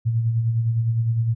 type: tone with tremolo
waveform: sine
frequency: 114.7 Hz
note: A#2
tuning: 28 cents flat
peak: -16 dBFS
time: 0.05-1.35 s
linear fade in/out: 20 ms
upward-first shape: sine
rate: 9.8 Hz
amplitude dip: 45%
effects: none